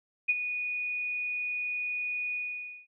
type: tone with ADSR envelope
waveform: sine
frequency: 2467 Hz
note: D#7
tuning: 15 cents flat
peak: -20 dBFS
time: 0.28-2.87 s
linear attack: 17 ms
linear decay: 36 ms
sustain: -10 dB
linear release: 530 ms
effects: none